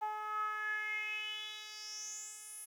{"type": "tone with band-pass filter sweep", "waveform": "10% pulse", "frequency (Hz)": 426.1, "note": "G#4", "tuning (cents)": 44, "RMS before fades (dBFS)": -41, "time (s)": [0.01, 2.66], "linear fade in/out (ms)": 20, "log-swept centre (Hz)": [870, 11000], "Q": 7, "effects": ["11-bit"]}